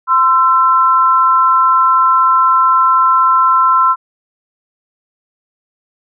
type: tone pair together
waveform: sine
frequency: 1035 / 1338 Hz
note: C6 / E6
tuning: -19 / +25 cents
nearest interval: major third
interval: 444 cents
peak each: -10 dBFS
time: 0.07-3.96 s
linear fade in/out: 50 ms
effects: none